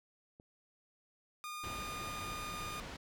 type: clicks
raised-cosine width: 2 ms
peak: -42 / -35 dBFS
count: 2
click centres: 0.399 / 1.673 s
type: tone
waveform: sawtooth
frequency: 1218 Hz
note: D#6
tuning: 37 cents flat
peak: -38 dBFS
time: 1.44-2.8 s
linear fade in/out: 0 ms
type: low-pass noise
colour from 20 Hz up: pink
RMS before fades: -46 dBFS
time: 1.63-2.97 s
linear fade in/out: 10 ms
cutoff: 4700 Hz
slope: 12 dB/octave
effects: none